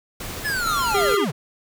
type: noise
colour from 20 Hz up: pink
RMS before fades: -32 dBFS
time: 0.2-1.15 s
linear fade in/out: 5 ms
type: linear sweep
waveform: square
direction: down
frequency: 1760 to 110 Hz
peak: -23 dBFS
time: 0.44-1.32 s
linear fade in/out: 20 ms
type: tone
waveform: square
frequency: 1383 Hz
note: F6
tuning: 17 cents flat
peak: -24 dBFS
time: 0.66-1.17 s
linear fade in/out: 2 ms
type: harmonic tone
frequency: 403.8 Hz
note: G#4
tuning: 49 cents flat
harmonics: 1 / 3 / 5 / 7 / 8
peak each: -20 / -26 / -32 / -38 / -32 dBFS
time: 0.94-1.25 s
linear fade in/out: 10 ms
effects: none